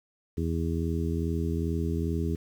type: harmonic tone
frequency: 82.41 Hz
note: E2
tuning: in tune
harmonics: 1 / 2 / 3 / 4 / 5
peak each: -29 / -32 / -34 / -35 / -36 dBFS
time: 0.37-2.36 s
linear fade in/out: 10 ms
effects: 9-bit